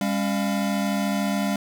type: tone cluster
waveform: square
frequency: 201 / 274.8 / 693 Hz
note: G3 / C#4 / F5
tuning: +44 / -15 / -14 cents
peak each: -24 / -30 / -32 dBFS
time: 0.01-1.56 s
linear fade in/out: 2 ms
effects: none